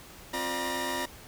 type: tone cluster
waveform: sawtooth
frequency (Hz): 263.2 / 352.4 / 595 / 958 / 1828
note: C4 / F4 / D5 / A#5 / A#6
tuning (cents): +10 / +16 / +22 / +47 / -34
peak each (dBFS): -34 / -34 / -34 / -30 / -34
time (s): 0.33-1.06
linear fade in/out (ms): 10
effects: pink hiss -49 dBFS RMS until 1.27 s